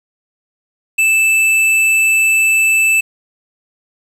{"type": "tone", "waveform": "square", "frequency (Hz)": 2637, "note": "E7", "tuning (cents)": 0, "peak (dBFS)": -10, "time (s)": [0.98, 3.01], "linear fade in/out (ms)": 10, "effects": ["low-pass 12000 Hz 12 dB/octave", "7-bit"]}